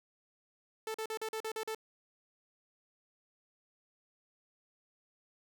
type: tone bursts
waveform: sawtooth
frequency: 440 Hz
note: A4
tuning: in tune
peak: -32 dBFS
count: 8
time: 0.87-1.748 s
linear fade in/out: 2 ms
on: 73 ms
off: 42 ms
effects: none